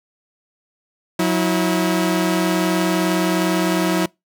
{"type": "tone pair together", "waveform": "sawtooth", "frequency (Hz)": [181.9, 324.1], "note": ["F#3", "E4"], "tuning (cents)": [-29, -29], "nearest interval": "minor seventh", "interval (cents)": 1000, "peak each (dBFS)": [-15, -15], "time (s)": [1.19, 4.06], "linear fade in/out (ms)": 5, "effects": ["noise-tail reverb RT60 0.2 s tail -25 dB re dry"]}